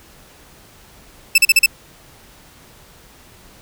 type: tone bursts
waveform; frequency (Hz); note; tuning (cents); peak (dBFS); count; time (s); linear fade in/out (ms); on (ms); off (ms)
sawtooth; 2637; E7; 0; -4; 5; 1.35-1.661; 5; 31; 39
effects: pink hiss -46 dBFS RMS until 3.61 s